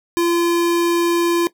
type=tone; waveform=square; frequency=342.5 Hz; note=F4; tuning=34 cents flat; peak=-15 dBFS; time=0.17-1.47 s; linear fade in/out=0 ms; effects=noise-tail reverb RT60 0.1 s tail -17 dB re dry